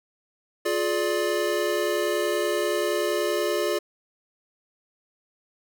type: chord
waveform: square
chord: D diminished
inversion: first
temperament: just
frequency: 352.4 / 422.9 / 587.3 Hz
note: F4 / Ab4 / D5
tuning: +16 / +31 / 0 cents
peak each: -28 dBFS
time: 0.65-3.79 s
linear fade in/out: 10 ms
effects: 9-bit